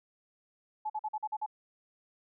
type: tone bursts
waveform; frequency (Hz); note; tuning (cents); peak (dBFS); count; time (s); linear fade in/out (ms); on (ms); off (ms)
sine; 857; A5; -46; -31; 7; 0.85-1.463; 10; 49; 45
effects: none